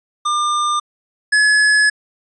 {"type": "tone pair in turn", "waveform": "square", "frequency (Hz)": [1200, 1700.7], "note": ["D6", "G#6"], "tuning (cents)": [37, 41], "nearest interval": "tritone", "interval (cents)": 604, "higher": "second", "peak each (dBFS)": [-16, -11], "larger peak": "second", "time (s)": [[0.25, 0.8], [1.32, 1.9]], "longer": "second", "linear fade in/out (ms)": 10, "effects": ["resampled to 22050 Hz"]}